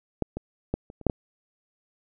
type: clicks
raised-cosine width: 2 ms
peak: -11 / -18 / -12 / -29 / -29 / -6 / -13 dBFS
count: 7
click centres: 0.223 / 0.37 / 0.74 / 0.901 / 1.013 / 1.067 / 1.098 s
effects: none